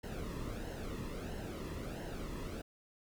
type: noise with flanger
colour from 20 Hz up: brown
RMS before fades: -42 dBFS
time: 0.03-2.62 s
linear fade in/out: 10 ms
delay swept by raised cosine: 0.84 to 1.35 ms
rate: 1.5 Hz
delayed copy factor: -0.65
effects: none